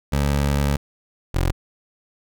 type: tone pair in turn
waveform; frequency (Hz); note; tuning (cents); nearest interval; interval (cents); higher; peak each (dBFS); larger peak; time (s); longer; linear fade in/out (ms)
20% pulse; 71 / 44.27; C#2 / F1; +42 / +24; minor sixth; 818; first; -13; neither; 0.12-0.77 / 1.34-1.52; first; 10
effects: none